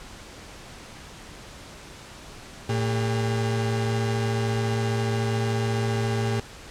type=tone pair together; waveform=35% pulse; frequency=113.1 / 403 Hz; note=A2 / G4; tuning=+48 / +48 cents; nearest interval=octave + minor seventh; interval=2200 cents; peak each=-22 / -28 dBFS; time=2.69-6.4 s; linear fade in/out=5 ms; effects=pink hiss -43 dBFS RMS until 6.7 s + low-pass 8000 Hz 12 dB/octave